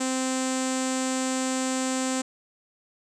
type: tone with low-pass filter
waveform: sawtooth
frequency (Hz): 260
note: C4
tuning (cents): -11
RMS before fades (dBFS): -27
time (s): 0-2.22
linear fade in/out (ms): 10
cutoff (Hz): 7700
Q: 6.3
effects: none